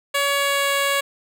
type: tone with pitch glide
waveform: 10% pulse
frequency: 563 to 559.1 Hz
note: C#5 to C#5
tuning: +27 to +15 cents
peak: -10 dBFS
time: 0.14-1.01 s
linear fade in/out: 10 ms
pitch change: -12 cents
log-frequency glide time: 0.3-0.71 s
effects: none